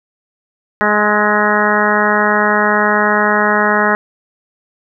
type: harmonic tone with a mistuned harmonic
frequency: 209.3 Hz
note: G#3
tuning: 14 cents sharp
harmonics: 1 / 2 / 3 / 4 / 5 / 6 / 7 / 8 / 9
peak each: -19 / -19 / -19 / -19 / -19 / -19 / -19 / -19 / -19 dBFS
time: 0.81-3.95 s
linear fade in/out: 0 ms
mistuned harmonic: 6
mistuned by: +18 cents
effects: none